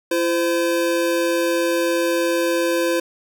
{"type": "tone pair together", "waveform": "square", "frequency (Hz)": [339, 516], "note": ["E4", "C5"], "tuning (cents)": [49, -24], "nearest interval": "perfect fifth", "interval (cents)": 727, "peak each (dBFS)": -21, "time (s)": [0.11, 3], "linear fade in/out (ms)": 5, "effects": []}